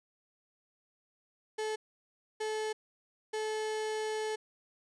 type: tone bursts at uneven times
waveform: 35% pulse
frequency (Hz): 432.9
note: A4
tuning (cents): -28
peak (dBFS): -31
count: 3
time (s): 1.58-1.76 / 2.4-2.73 / 3.33-4.36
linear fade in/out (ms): 10
effects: resampled to 22050 Hz